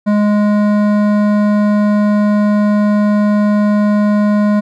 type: tone with hard clipping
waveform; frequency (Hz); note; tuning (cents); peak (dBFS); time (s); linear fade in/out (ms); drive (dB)
sine; 208; G#3; +3; -11; 0.06-4.61; 20; 13
effects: none